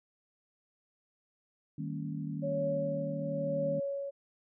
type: chord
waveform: sine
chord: Eb dominant seventh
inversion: none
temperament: equal with one note detuned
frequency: 155.56 / 196 / 228.5 / 277.2 Hz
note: Eb3 / G3 / Bb3 / Db4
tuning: 0 / 0 / -34 / 0 cents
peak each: -37 / -42 / -42 / -41 dBFS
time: 1.78-3.8 s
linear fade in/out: 5 ms
type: tone with tremolo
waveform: sine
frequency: 558 Hz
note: C#5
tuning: 11 cents sharp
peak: -29 dBFS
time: 2.42-4.11 s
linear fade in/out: 20 ms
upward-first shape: triangle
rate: 1 Hz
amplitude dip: 65%
effects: none